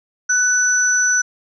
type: tone pair together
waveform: sine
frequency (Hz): 1491 / 5964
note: F#6 / F#8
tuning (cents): +13 / +13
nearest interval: 2 octaves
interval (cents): 2400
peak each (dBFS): -16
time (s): 0.29-1.22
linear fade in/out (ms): 10
effects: none

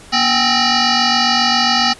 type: tone with frequency modulation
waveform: sine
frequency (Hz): 1864.7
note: A#6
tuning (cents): 0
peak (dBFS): -11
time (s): 0.12-1.94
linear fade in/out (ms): 20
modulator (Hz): 526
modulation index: 6.5
effects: pink hiss -40 dBFS RMS until 1.99 s + resampled to 24000 Hz

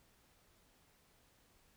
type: silence
effects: pink hiss -70 dBFS RMS until 1.76 s

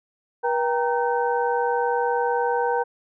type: tone cluster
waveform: sine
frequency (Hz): 481.2 / 789 / 930 / 1530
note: B4 / G5 / A#5 / G6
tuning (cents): -45 / +11 / -4 / -42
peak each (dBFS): -23 / -26 / -25 / -31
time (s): 0.43-2.84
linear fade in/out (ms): 20
effects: none

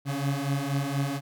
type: beating tone pair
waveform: 30% pulse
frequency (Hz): 137.4 / 141.6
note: C#3 / C#3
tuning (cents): -15 / +37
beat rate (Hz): 4.2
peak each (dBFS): -27 / -26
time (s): 0.05-1.21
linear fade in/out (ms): 50
effects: none

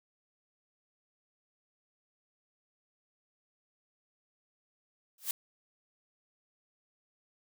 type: noise with exponential growth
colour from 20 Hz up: blue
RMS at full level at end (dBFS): -28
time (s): 5.18-5.31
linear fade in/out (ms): 2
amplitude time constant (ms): 28
effects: none

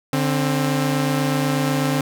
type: tone pair together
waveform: sawtooth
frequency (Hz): 146.3 / 264.5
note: D3 / C4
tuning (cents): -6 / +19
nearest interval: minor seventh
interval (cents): 1025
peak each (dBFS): -17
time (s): 0.13-2.01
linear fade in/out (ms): 2
effects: none

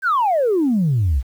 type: exponential sweep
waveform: sine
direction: down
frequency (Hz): 1617 to 58.27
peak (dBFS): -13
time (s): 0.02-1.23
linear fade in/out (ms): 50
effects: tanh soft clip ceiling -11 dBFS + 8-bit

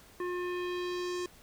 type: tone with low-pass filter sweep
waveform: square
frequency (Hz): 357.2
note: F4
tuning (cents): +39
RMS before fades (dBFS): -35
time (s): 0.2-1.26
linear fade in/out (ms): 2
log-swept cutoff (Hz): 1600 to 7200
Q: 1.6
effects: pink hiss -57 dBFS RMS until 1.42 s

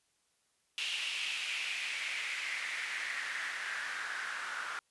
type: noise with band-pass filter sweep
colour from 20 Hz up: white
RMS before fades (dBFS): -38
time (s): 0.78-4.79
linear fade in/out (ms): 0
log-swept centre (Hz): 2900 to 1400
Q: 4.2
effects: white hiss -75 dBFS RMS until 4.9 s + resampled to 24000 Hz

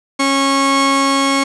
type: tone pair together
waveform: sawtooth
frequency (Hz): 274.2 / 1096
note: C#4 / C#6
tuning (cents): -19 / -20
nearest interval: 2 octaves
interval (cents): 2399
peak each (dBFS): -11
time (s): 0.19-1.44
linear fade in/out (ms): 10
effects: resampled to 22050 Hz + 7-bit

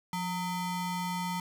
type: ring-modulated tone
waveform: square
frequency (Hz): 547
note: C#5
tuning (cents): -23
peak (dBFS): -29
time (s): 0.13-1.4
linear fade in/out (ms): 2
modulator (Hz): 370
effects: none

